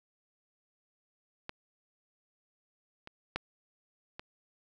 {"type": "clicks", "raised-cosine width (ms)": 0.3, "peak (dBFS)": [-22, -29, -16, -25], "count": 4, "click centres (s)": [1.494, 3.074, 3.36, 4.195], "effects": []}